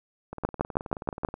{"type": "two click trains", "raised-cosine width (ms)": 1, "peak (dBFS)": [-22, -9], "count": [20, 6], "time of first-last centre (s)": [[0.33, 1.341], [0.45, 1.249]], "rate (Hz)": [18.8, 6.26], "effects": []}